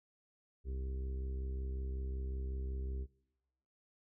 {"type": "harmonic tone", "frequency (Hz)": 65.41, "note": "C2", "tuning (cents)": 0, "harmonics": [1, 2, 3, 4, 5, 6, 7], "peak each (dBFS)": [-37, -53, -57, -59, -59, -52, -64], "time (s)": [0.64, 3.07], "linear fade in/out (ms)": 50, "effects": ["noise-tail reverb RT60 0.9 s tail -22 dB re dry"]}